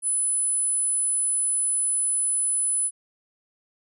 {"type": "tone", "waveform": "sine", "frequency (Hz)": 10030, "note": "D#9", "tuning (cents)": 13, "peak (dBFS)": -21, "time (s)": [0.02, 2.91], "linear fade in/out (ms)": 50, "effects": []}